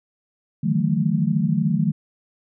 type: tone cluster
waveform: sine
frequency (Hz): 150.9 / 164.4 / 187.6 / 220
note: D3 / E3 / F#3 / A3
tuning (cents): +47 / -4 / +24 / 0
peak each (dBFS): -23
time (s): 0.63-1.92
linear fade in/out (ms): 10
effects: none